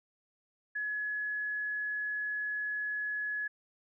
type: tone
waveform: sine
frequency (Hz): 1694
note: G#6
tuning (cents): +34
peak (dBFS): -32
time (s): 0.75-3.48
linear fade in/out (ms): 10
effects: none